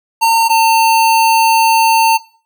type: tone pair in turn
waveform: square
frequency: 911 / 900 Hz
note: A#5 / A5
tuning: -40 / +39 cents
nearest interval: unison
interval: 21 cents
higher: first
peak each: -8 dBFS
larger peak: neither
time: 0.21-0.49 / 0.49-2.18 s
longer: second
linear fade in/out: 20 ms
effects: noise-tail reverb RT60 0.4 s tail -17 dB re dry